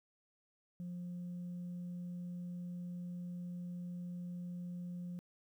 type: tone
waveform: sine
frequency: 176.7 Hz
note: F3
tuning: 21 cents sharp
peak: -39 dBFS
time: 0.8-5.19 s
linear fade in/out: 0 ms
effects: tanh soft clip ceiling -39 dBFS + 12-bit